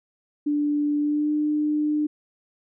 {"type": "tone with pitch glide", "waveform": "sine", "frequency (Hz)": [293.7, 300.4], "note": ["D4", "D4"], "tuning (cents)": [0, 39], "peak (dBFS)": -20, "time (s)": [0.46, 2.07], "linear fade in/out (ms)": 10, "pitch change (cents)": 39, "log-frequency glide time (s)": [0.99, 1.32], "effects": []}